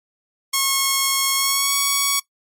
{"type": "tone with pitch glide", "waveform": "5% pulse", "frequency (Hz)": [1089, 1119.6], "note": ["C#6", "C#6"], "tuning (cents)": [-31, 17], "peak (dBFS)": -5, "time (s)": [0.53, 2.2], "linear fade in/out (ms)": 10, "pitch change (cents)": 48, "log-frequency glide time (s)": [1.36, 1.75], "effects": ["noise-tail reverb RT60 0.1 s tail -19 dB re dry", "MP3 64 kbps"]}